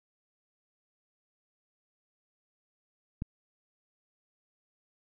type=click; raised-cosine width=5 ms; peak=-21 dBFS; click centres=3.221 s; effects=none